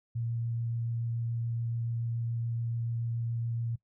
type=tone with vibrato; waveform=sine; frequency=116.54 Hz; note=A#2; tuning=in tune; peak=-30 dBFS; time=0.15-3.76 s; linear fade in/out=10 ms; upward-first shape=triangle; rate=7 Hz; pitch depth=10 cents each way; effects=noise-tail reverb RT60 0.1 s tail -20 dB re dry